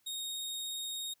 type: tone with vibrato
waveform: sawtooth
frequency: 3729 Hz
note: A#7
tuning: in tune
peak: -34 dBFS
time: 0.06-1.14 s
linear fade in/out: 10 ms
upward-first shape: sine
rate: 17 Hz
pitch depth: 9 cents each way
effects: white hiss -73 dBFS RMS until 1.2 s

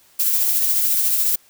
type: noise with tremolo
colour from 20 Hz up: violet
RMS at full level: -17 dBFS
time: 0.19-1.36 s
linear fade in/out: 10 ms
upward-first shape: sine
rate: 14 Hz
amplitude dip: 30%
effects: white hiss -54 dBFS RMS until 1.49 s

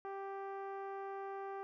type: tone with low-pass filter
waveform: 10% pulse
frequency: 392 Hz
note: G4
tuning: in tune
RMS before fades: -44 dBFS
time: 0.05-1.63 s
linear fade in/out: 0 ms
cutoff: 870 Hz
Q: 0.9
effects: none

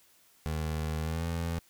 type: tone with pitch glide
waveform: 25% pulse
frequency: 78.1 to 83.71 Hz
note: D#2 to E2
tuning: +7 to +27 cents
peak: -27 dBFS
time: 0.46-1.59 s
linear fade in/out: 0 ms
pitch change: +120 cents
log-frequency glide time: 0.99-1.25 s
effects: white hiss -63 dBFS RMS until 1.69 s

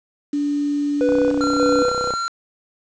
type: tone with pitch glide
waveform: sine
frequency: 289.3 to 287.1 Hz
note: D4 to D4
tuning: -26 to -39 cents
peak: -18 dBFS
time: 0.33-1.83 s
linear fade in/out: 5 ms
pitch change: -13 cents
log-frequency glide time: 0.87-1.61 s
type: tone with tremolo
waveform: triangle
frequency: 493.9 Hz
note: B4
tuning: in tune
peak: -14 dBFS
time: 1.01-2.11 s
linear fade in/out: 0 ms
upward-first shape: square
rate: 1.7 Hz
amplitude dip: 60%
type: click train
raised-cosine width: 1 ms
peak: -15 dBFS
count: 34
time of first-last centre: 1.09-2.138 s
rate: 31.5 Hz
type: tone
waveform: square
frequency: 1370 Hz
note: F6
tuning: 34 cents flat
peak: -22 dBFS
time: 1.41-2.28 s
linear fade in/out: 0 ms
effects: resampled to 16000 Hz + 7-bit

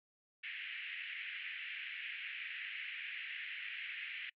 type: band-pass noise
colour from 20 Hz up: pink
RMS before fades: -45 dBFS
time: 0.43-4.3 s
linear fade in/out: 10 ms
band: 1800 to 2900 Hz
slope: 48 dB/octave
effects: noise-tail reverb RT60 0.1 s tail -26 dB re dry

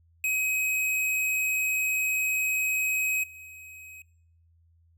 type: tone with level steps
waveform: square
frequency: 2535 Hz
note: D#7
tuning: 32 cents sharp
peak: -25 / -44 dBFS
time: 0.24-4.02 s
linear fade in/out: 2 ms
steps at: 3.23 s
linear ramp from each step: 10 ms
effects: noise-tail reverb RT60 0.7 s tail -23 dB re dry + added 83 Hz sine -59 dBFS peak until 4.97 s

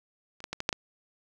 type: clicks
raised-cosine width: 0.2 ms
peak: -29 / -19 / -16 / -15 / -7 / -13 dBFS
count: 6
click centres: 0.404 / 0.441 / 0.53 / 0.604 / 0.691 / 0.728 s
effects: none

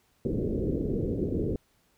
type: low-pass noise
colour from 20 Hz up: white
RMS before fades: -29 dBFS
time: 0.25-1.56 s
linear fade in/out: 2 ms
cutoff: 460 Hz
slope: 48 dB/octave
effects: pink hiss -68 dBFS RMS until 1.97 s

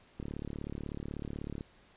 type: click train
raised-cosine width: 3 ms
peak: -26 dBFS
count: 52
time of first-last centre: 0.2-1.609 s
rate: 36.2 Hz
effects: pink hiss -62 dBFS RMS until 1.96 s + resampled to 8000 Hz

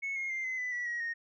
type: tone with pitch steps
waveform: sine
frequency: 2200 / 2147 / 2096 / 2046 / 1996.5 / 1948.7 / 1902 / 1856.4 Hz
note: C#7 / C7 / C7 / C7 / B6 / B6 / A#6 / A#6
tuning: -14 / +44 / +2 / -39 / +18 / -24 / +34 / -8 cents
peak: -31 dBFS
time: 0.02-1.14 s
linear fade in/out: 20 ms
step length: 140 ms
effects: tanh soft clip ceiling -30 dBFS

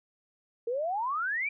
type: exponential sweep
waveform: sine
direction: up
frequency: 451.4 to 2398 Hz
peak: -28 dBFS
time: 0.67-1.49 s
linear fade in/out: 5 ms
effects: none

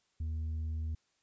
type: tone with tanh clipping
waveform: sine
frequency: 79.3 Hz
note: D#2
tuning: 33 cents sharp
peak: -34 dBFS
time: 0.2-0.95 s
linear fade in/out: 5 ms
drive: 3 dB
effects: white hiss -75 dBFS RMS until 1.22 s + resampled to 16000 Hz

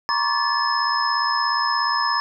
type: tone cluster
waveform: sine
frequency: 949 / 1072 / 1149 / 1737 / 5160 Hz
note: A#5 / C6 / D6 / A6 / E8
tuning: +31 / +42 / -38 / -23 / -38 cents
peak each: -25 dBFS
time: 0.09-2.2 s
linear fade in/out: 0 ms
effects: none

